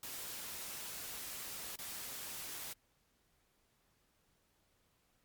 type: noise with dropouts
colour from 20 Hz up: white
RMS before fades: -45 dBFS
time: 0.03-2.73 s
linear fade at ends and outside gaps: 2 ms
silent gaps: 1.758-1.788 s
effects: pink hiss -75 dBFS RMS until 5.24 s + MP3 96 kbps